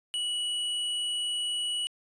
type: tone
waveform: square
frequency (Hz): 2936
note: F#7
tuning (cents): -14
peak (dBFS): -29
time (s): 0.14-1.87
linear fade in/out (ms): 0
effects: resampled to 22050 Hz